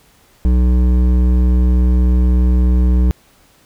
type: tone with hard clipping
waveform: sine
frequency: 61.74 Hz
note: B1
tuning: in tune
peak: -11 dBFS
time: 0.45-3.11 s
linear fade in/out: 0 ms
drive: 11 dB
effects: pink hiss -51 dBFS RMS until 3.65 s